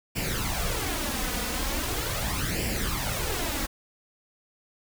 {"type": "noise with flanger", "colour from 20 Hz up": "pink", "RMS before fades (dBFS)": -29, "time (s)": [0.15, 3.67], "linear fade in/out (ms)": 20, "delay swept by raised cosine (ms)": [0.39, 4.09], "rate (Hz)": 0.4, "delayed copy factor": 0.65, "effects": []}